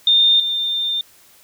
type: tone pair in turn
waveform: sine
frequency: 3627 / 3606 Hz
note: A#7 / A7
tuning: -48 / +42 cents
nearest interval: unison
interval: 10 cents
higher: first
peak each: -10 / -18 dBFS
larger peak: first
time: 0.07-0.4 / 0.4-1.01 s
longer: second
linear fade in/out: 2 ms
effects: white hiss -50 dBFS RMS until 1.43 s